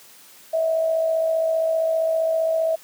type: tone with amplitude modulation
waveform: sine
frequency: 648 Hz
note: E5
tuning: 30 cents flat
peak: -16 dBFS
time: 0.53-2.76 s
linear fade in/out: 10 ms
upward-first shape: sine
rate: 55.2 Hz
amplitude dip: 45%
effects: white hiss -48 dBFS RMS until 2.83 s + high-pass 150 Hz 12 dB/octave